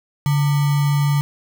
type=tone with sample-and-hold; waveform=sine; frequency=143.6 Hz; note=D3; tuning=39 cents flat; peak=-14 dBFS; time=0.26-1.21 s; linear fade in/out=0 ms; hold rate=1050 Hz; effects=none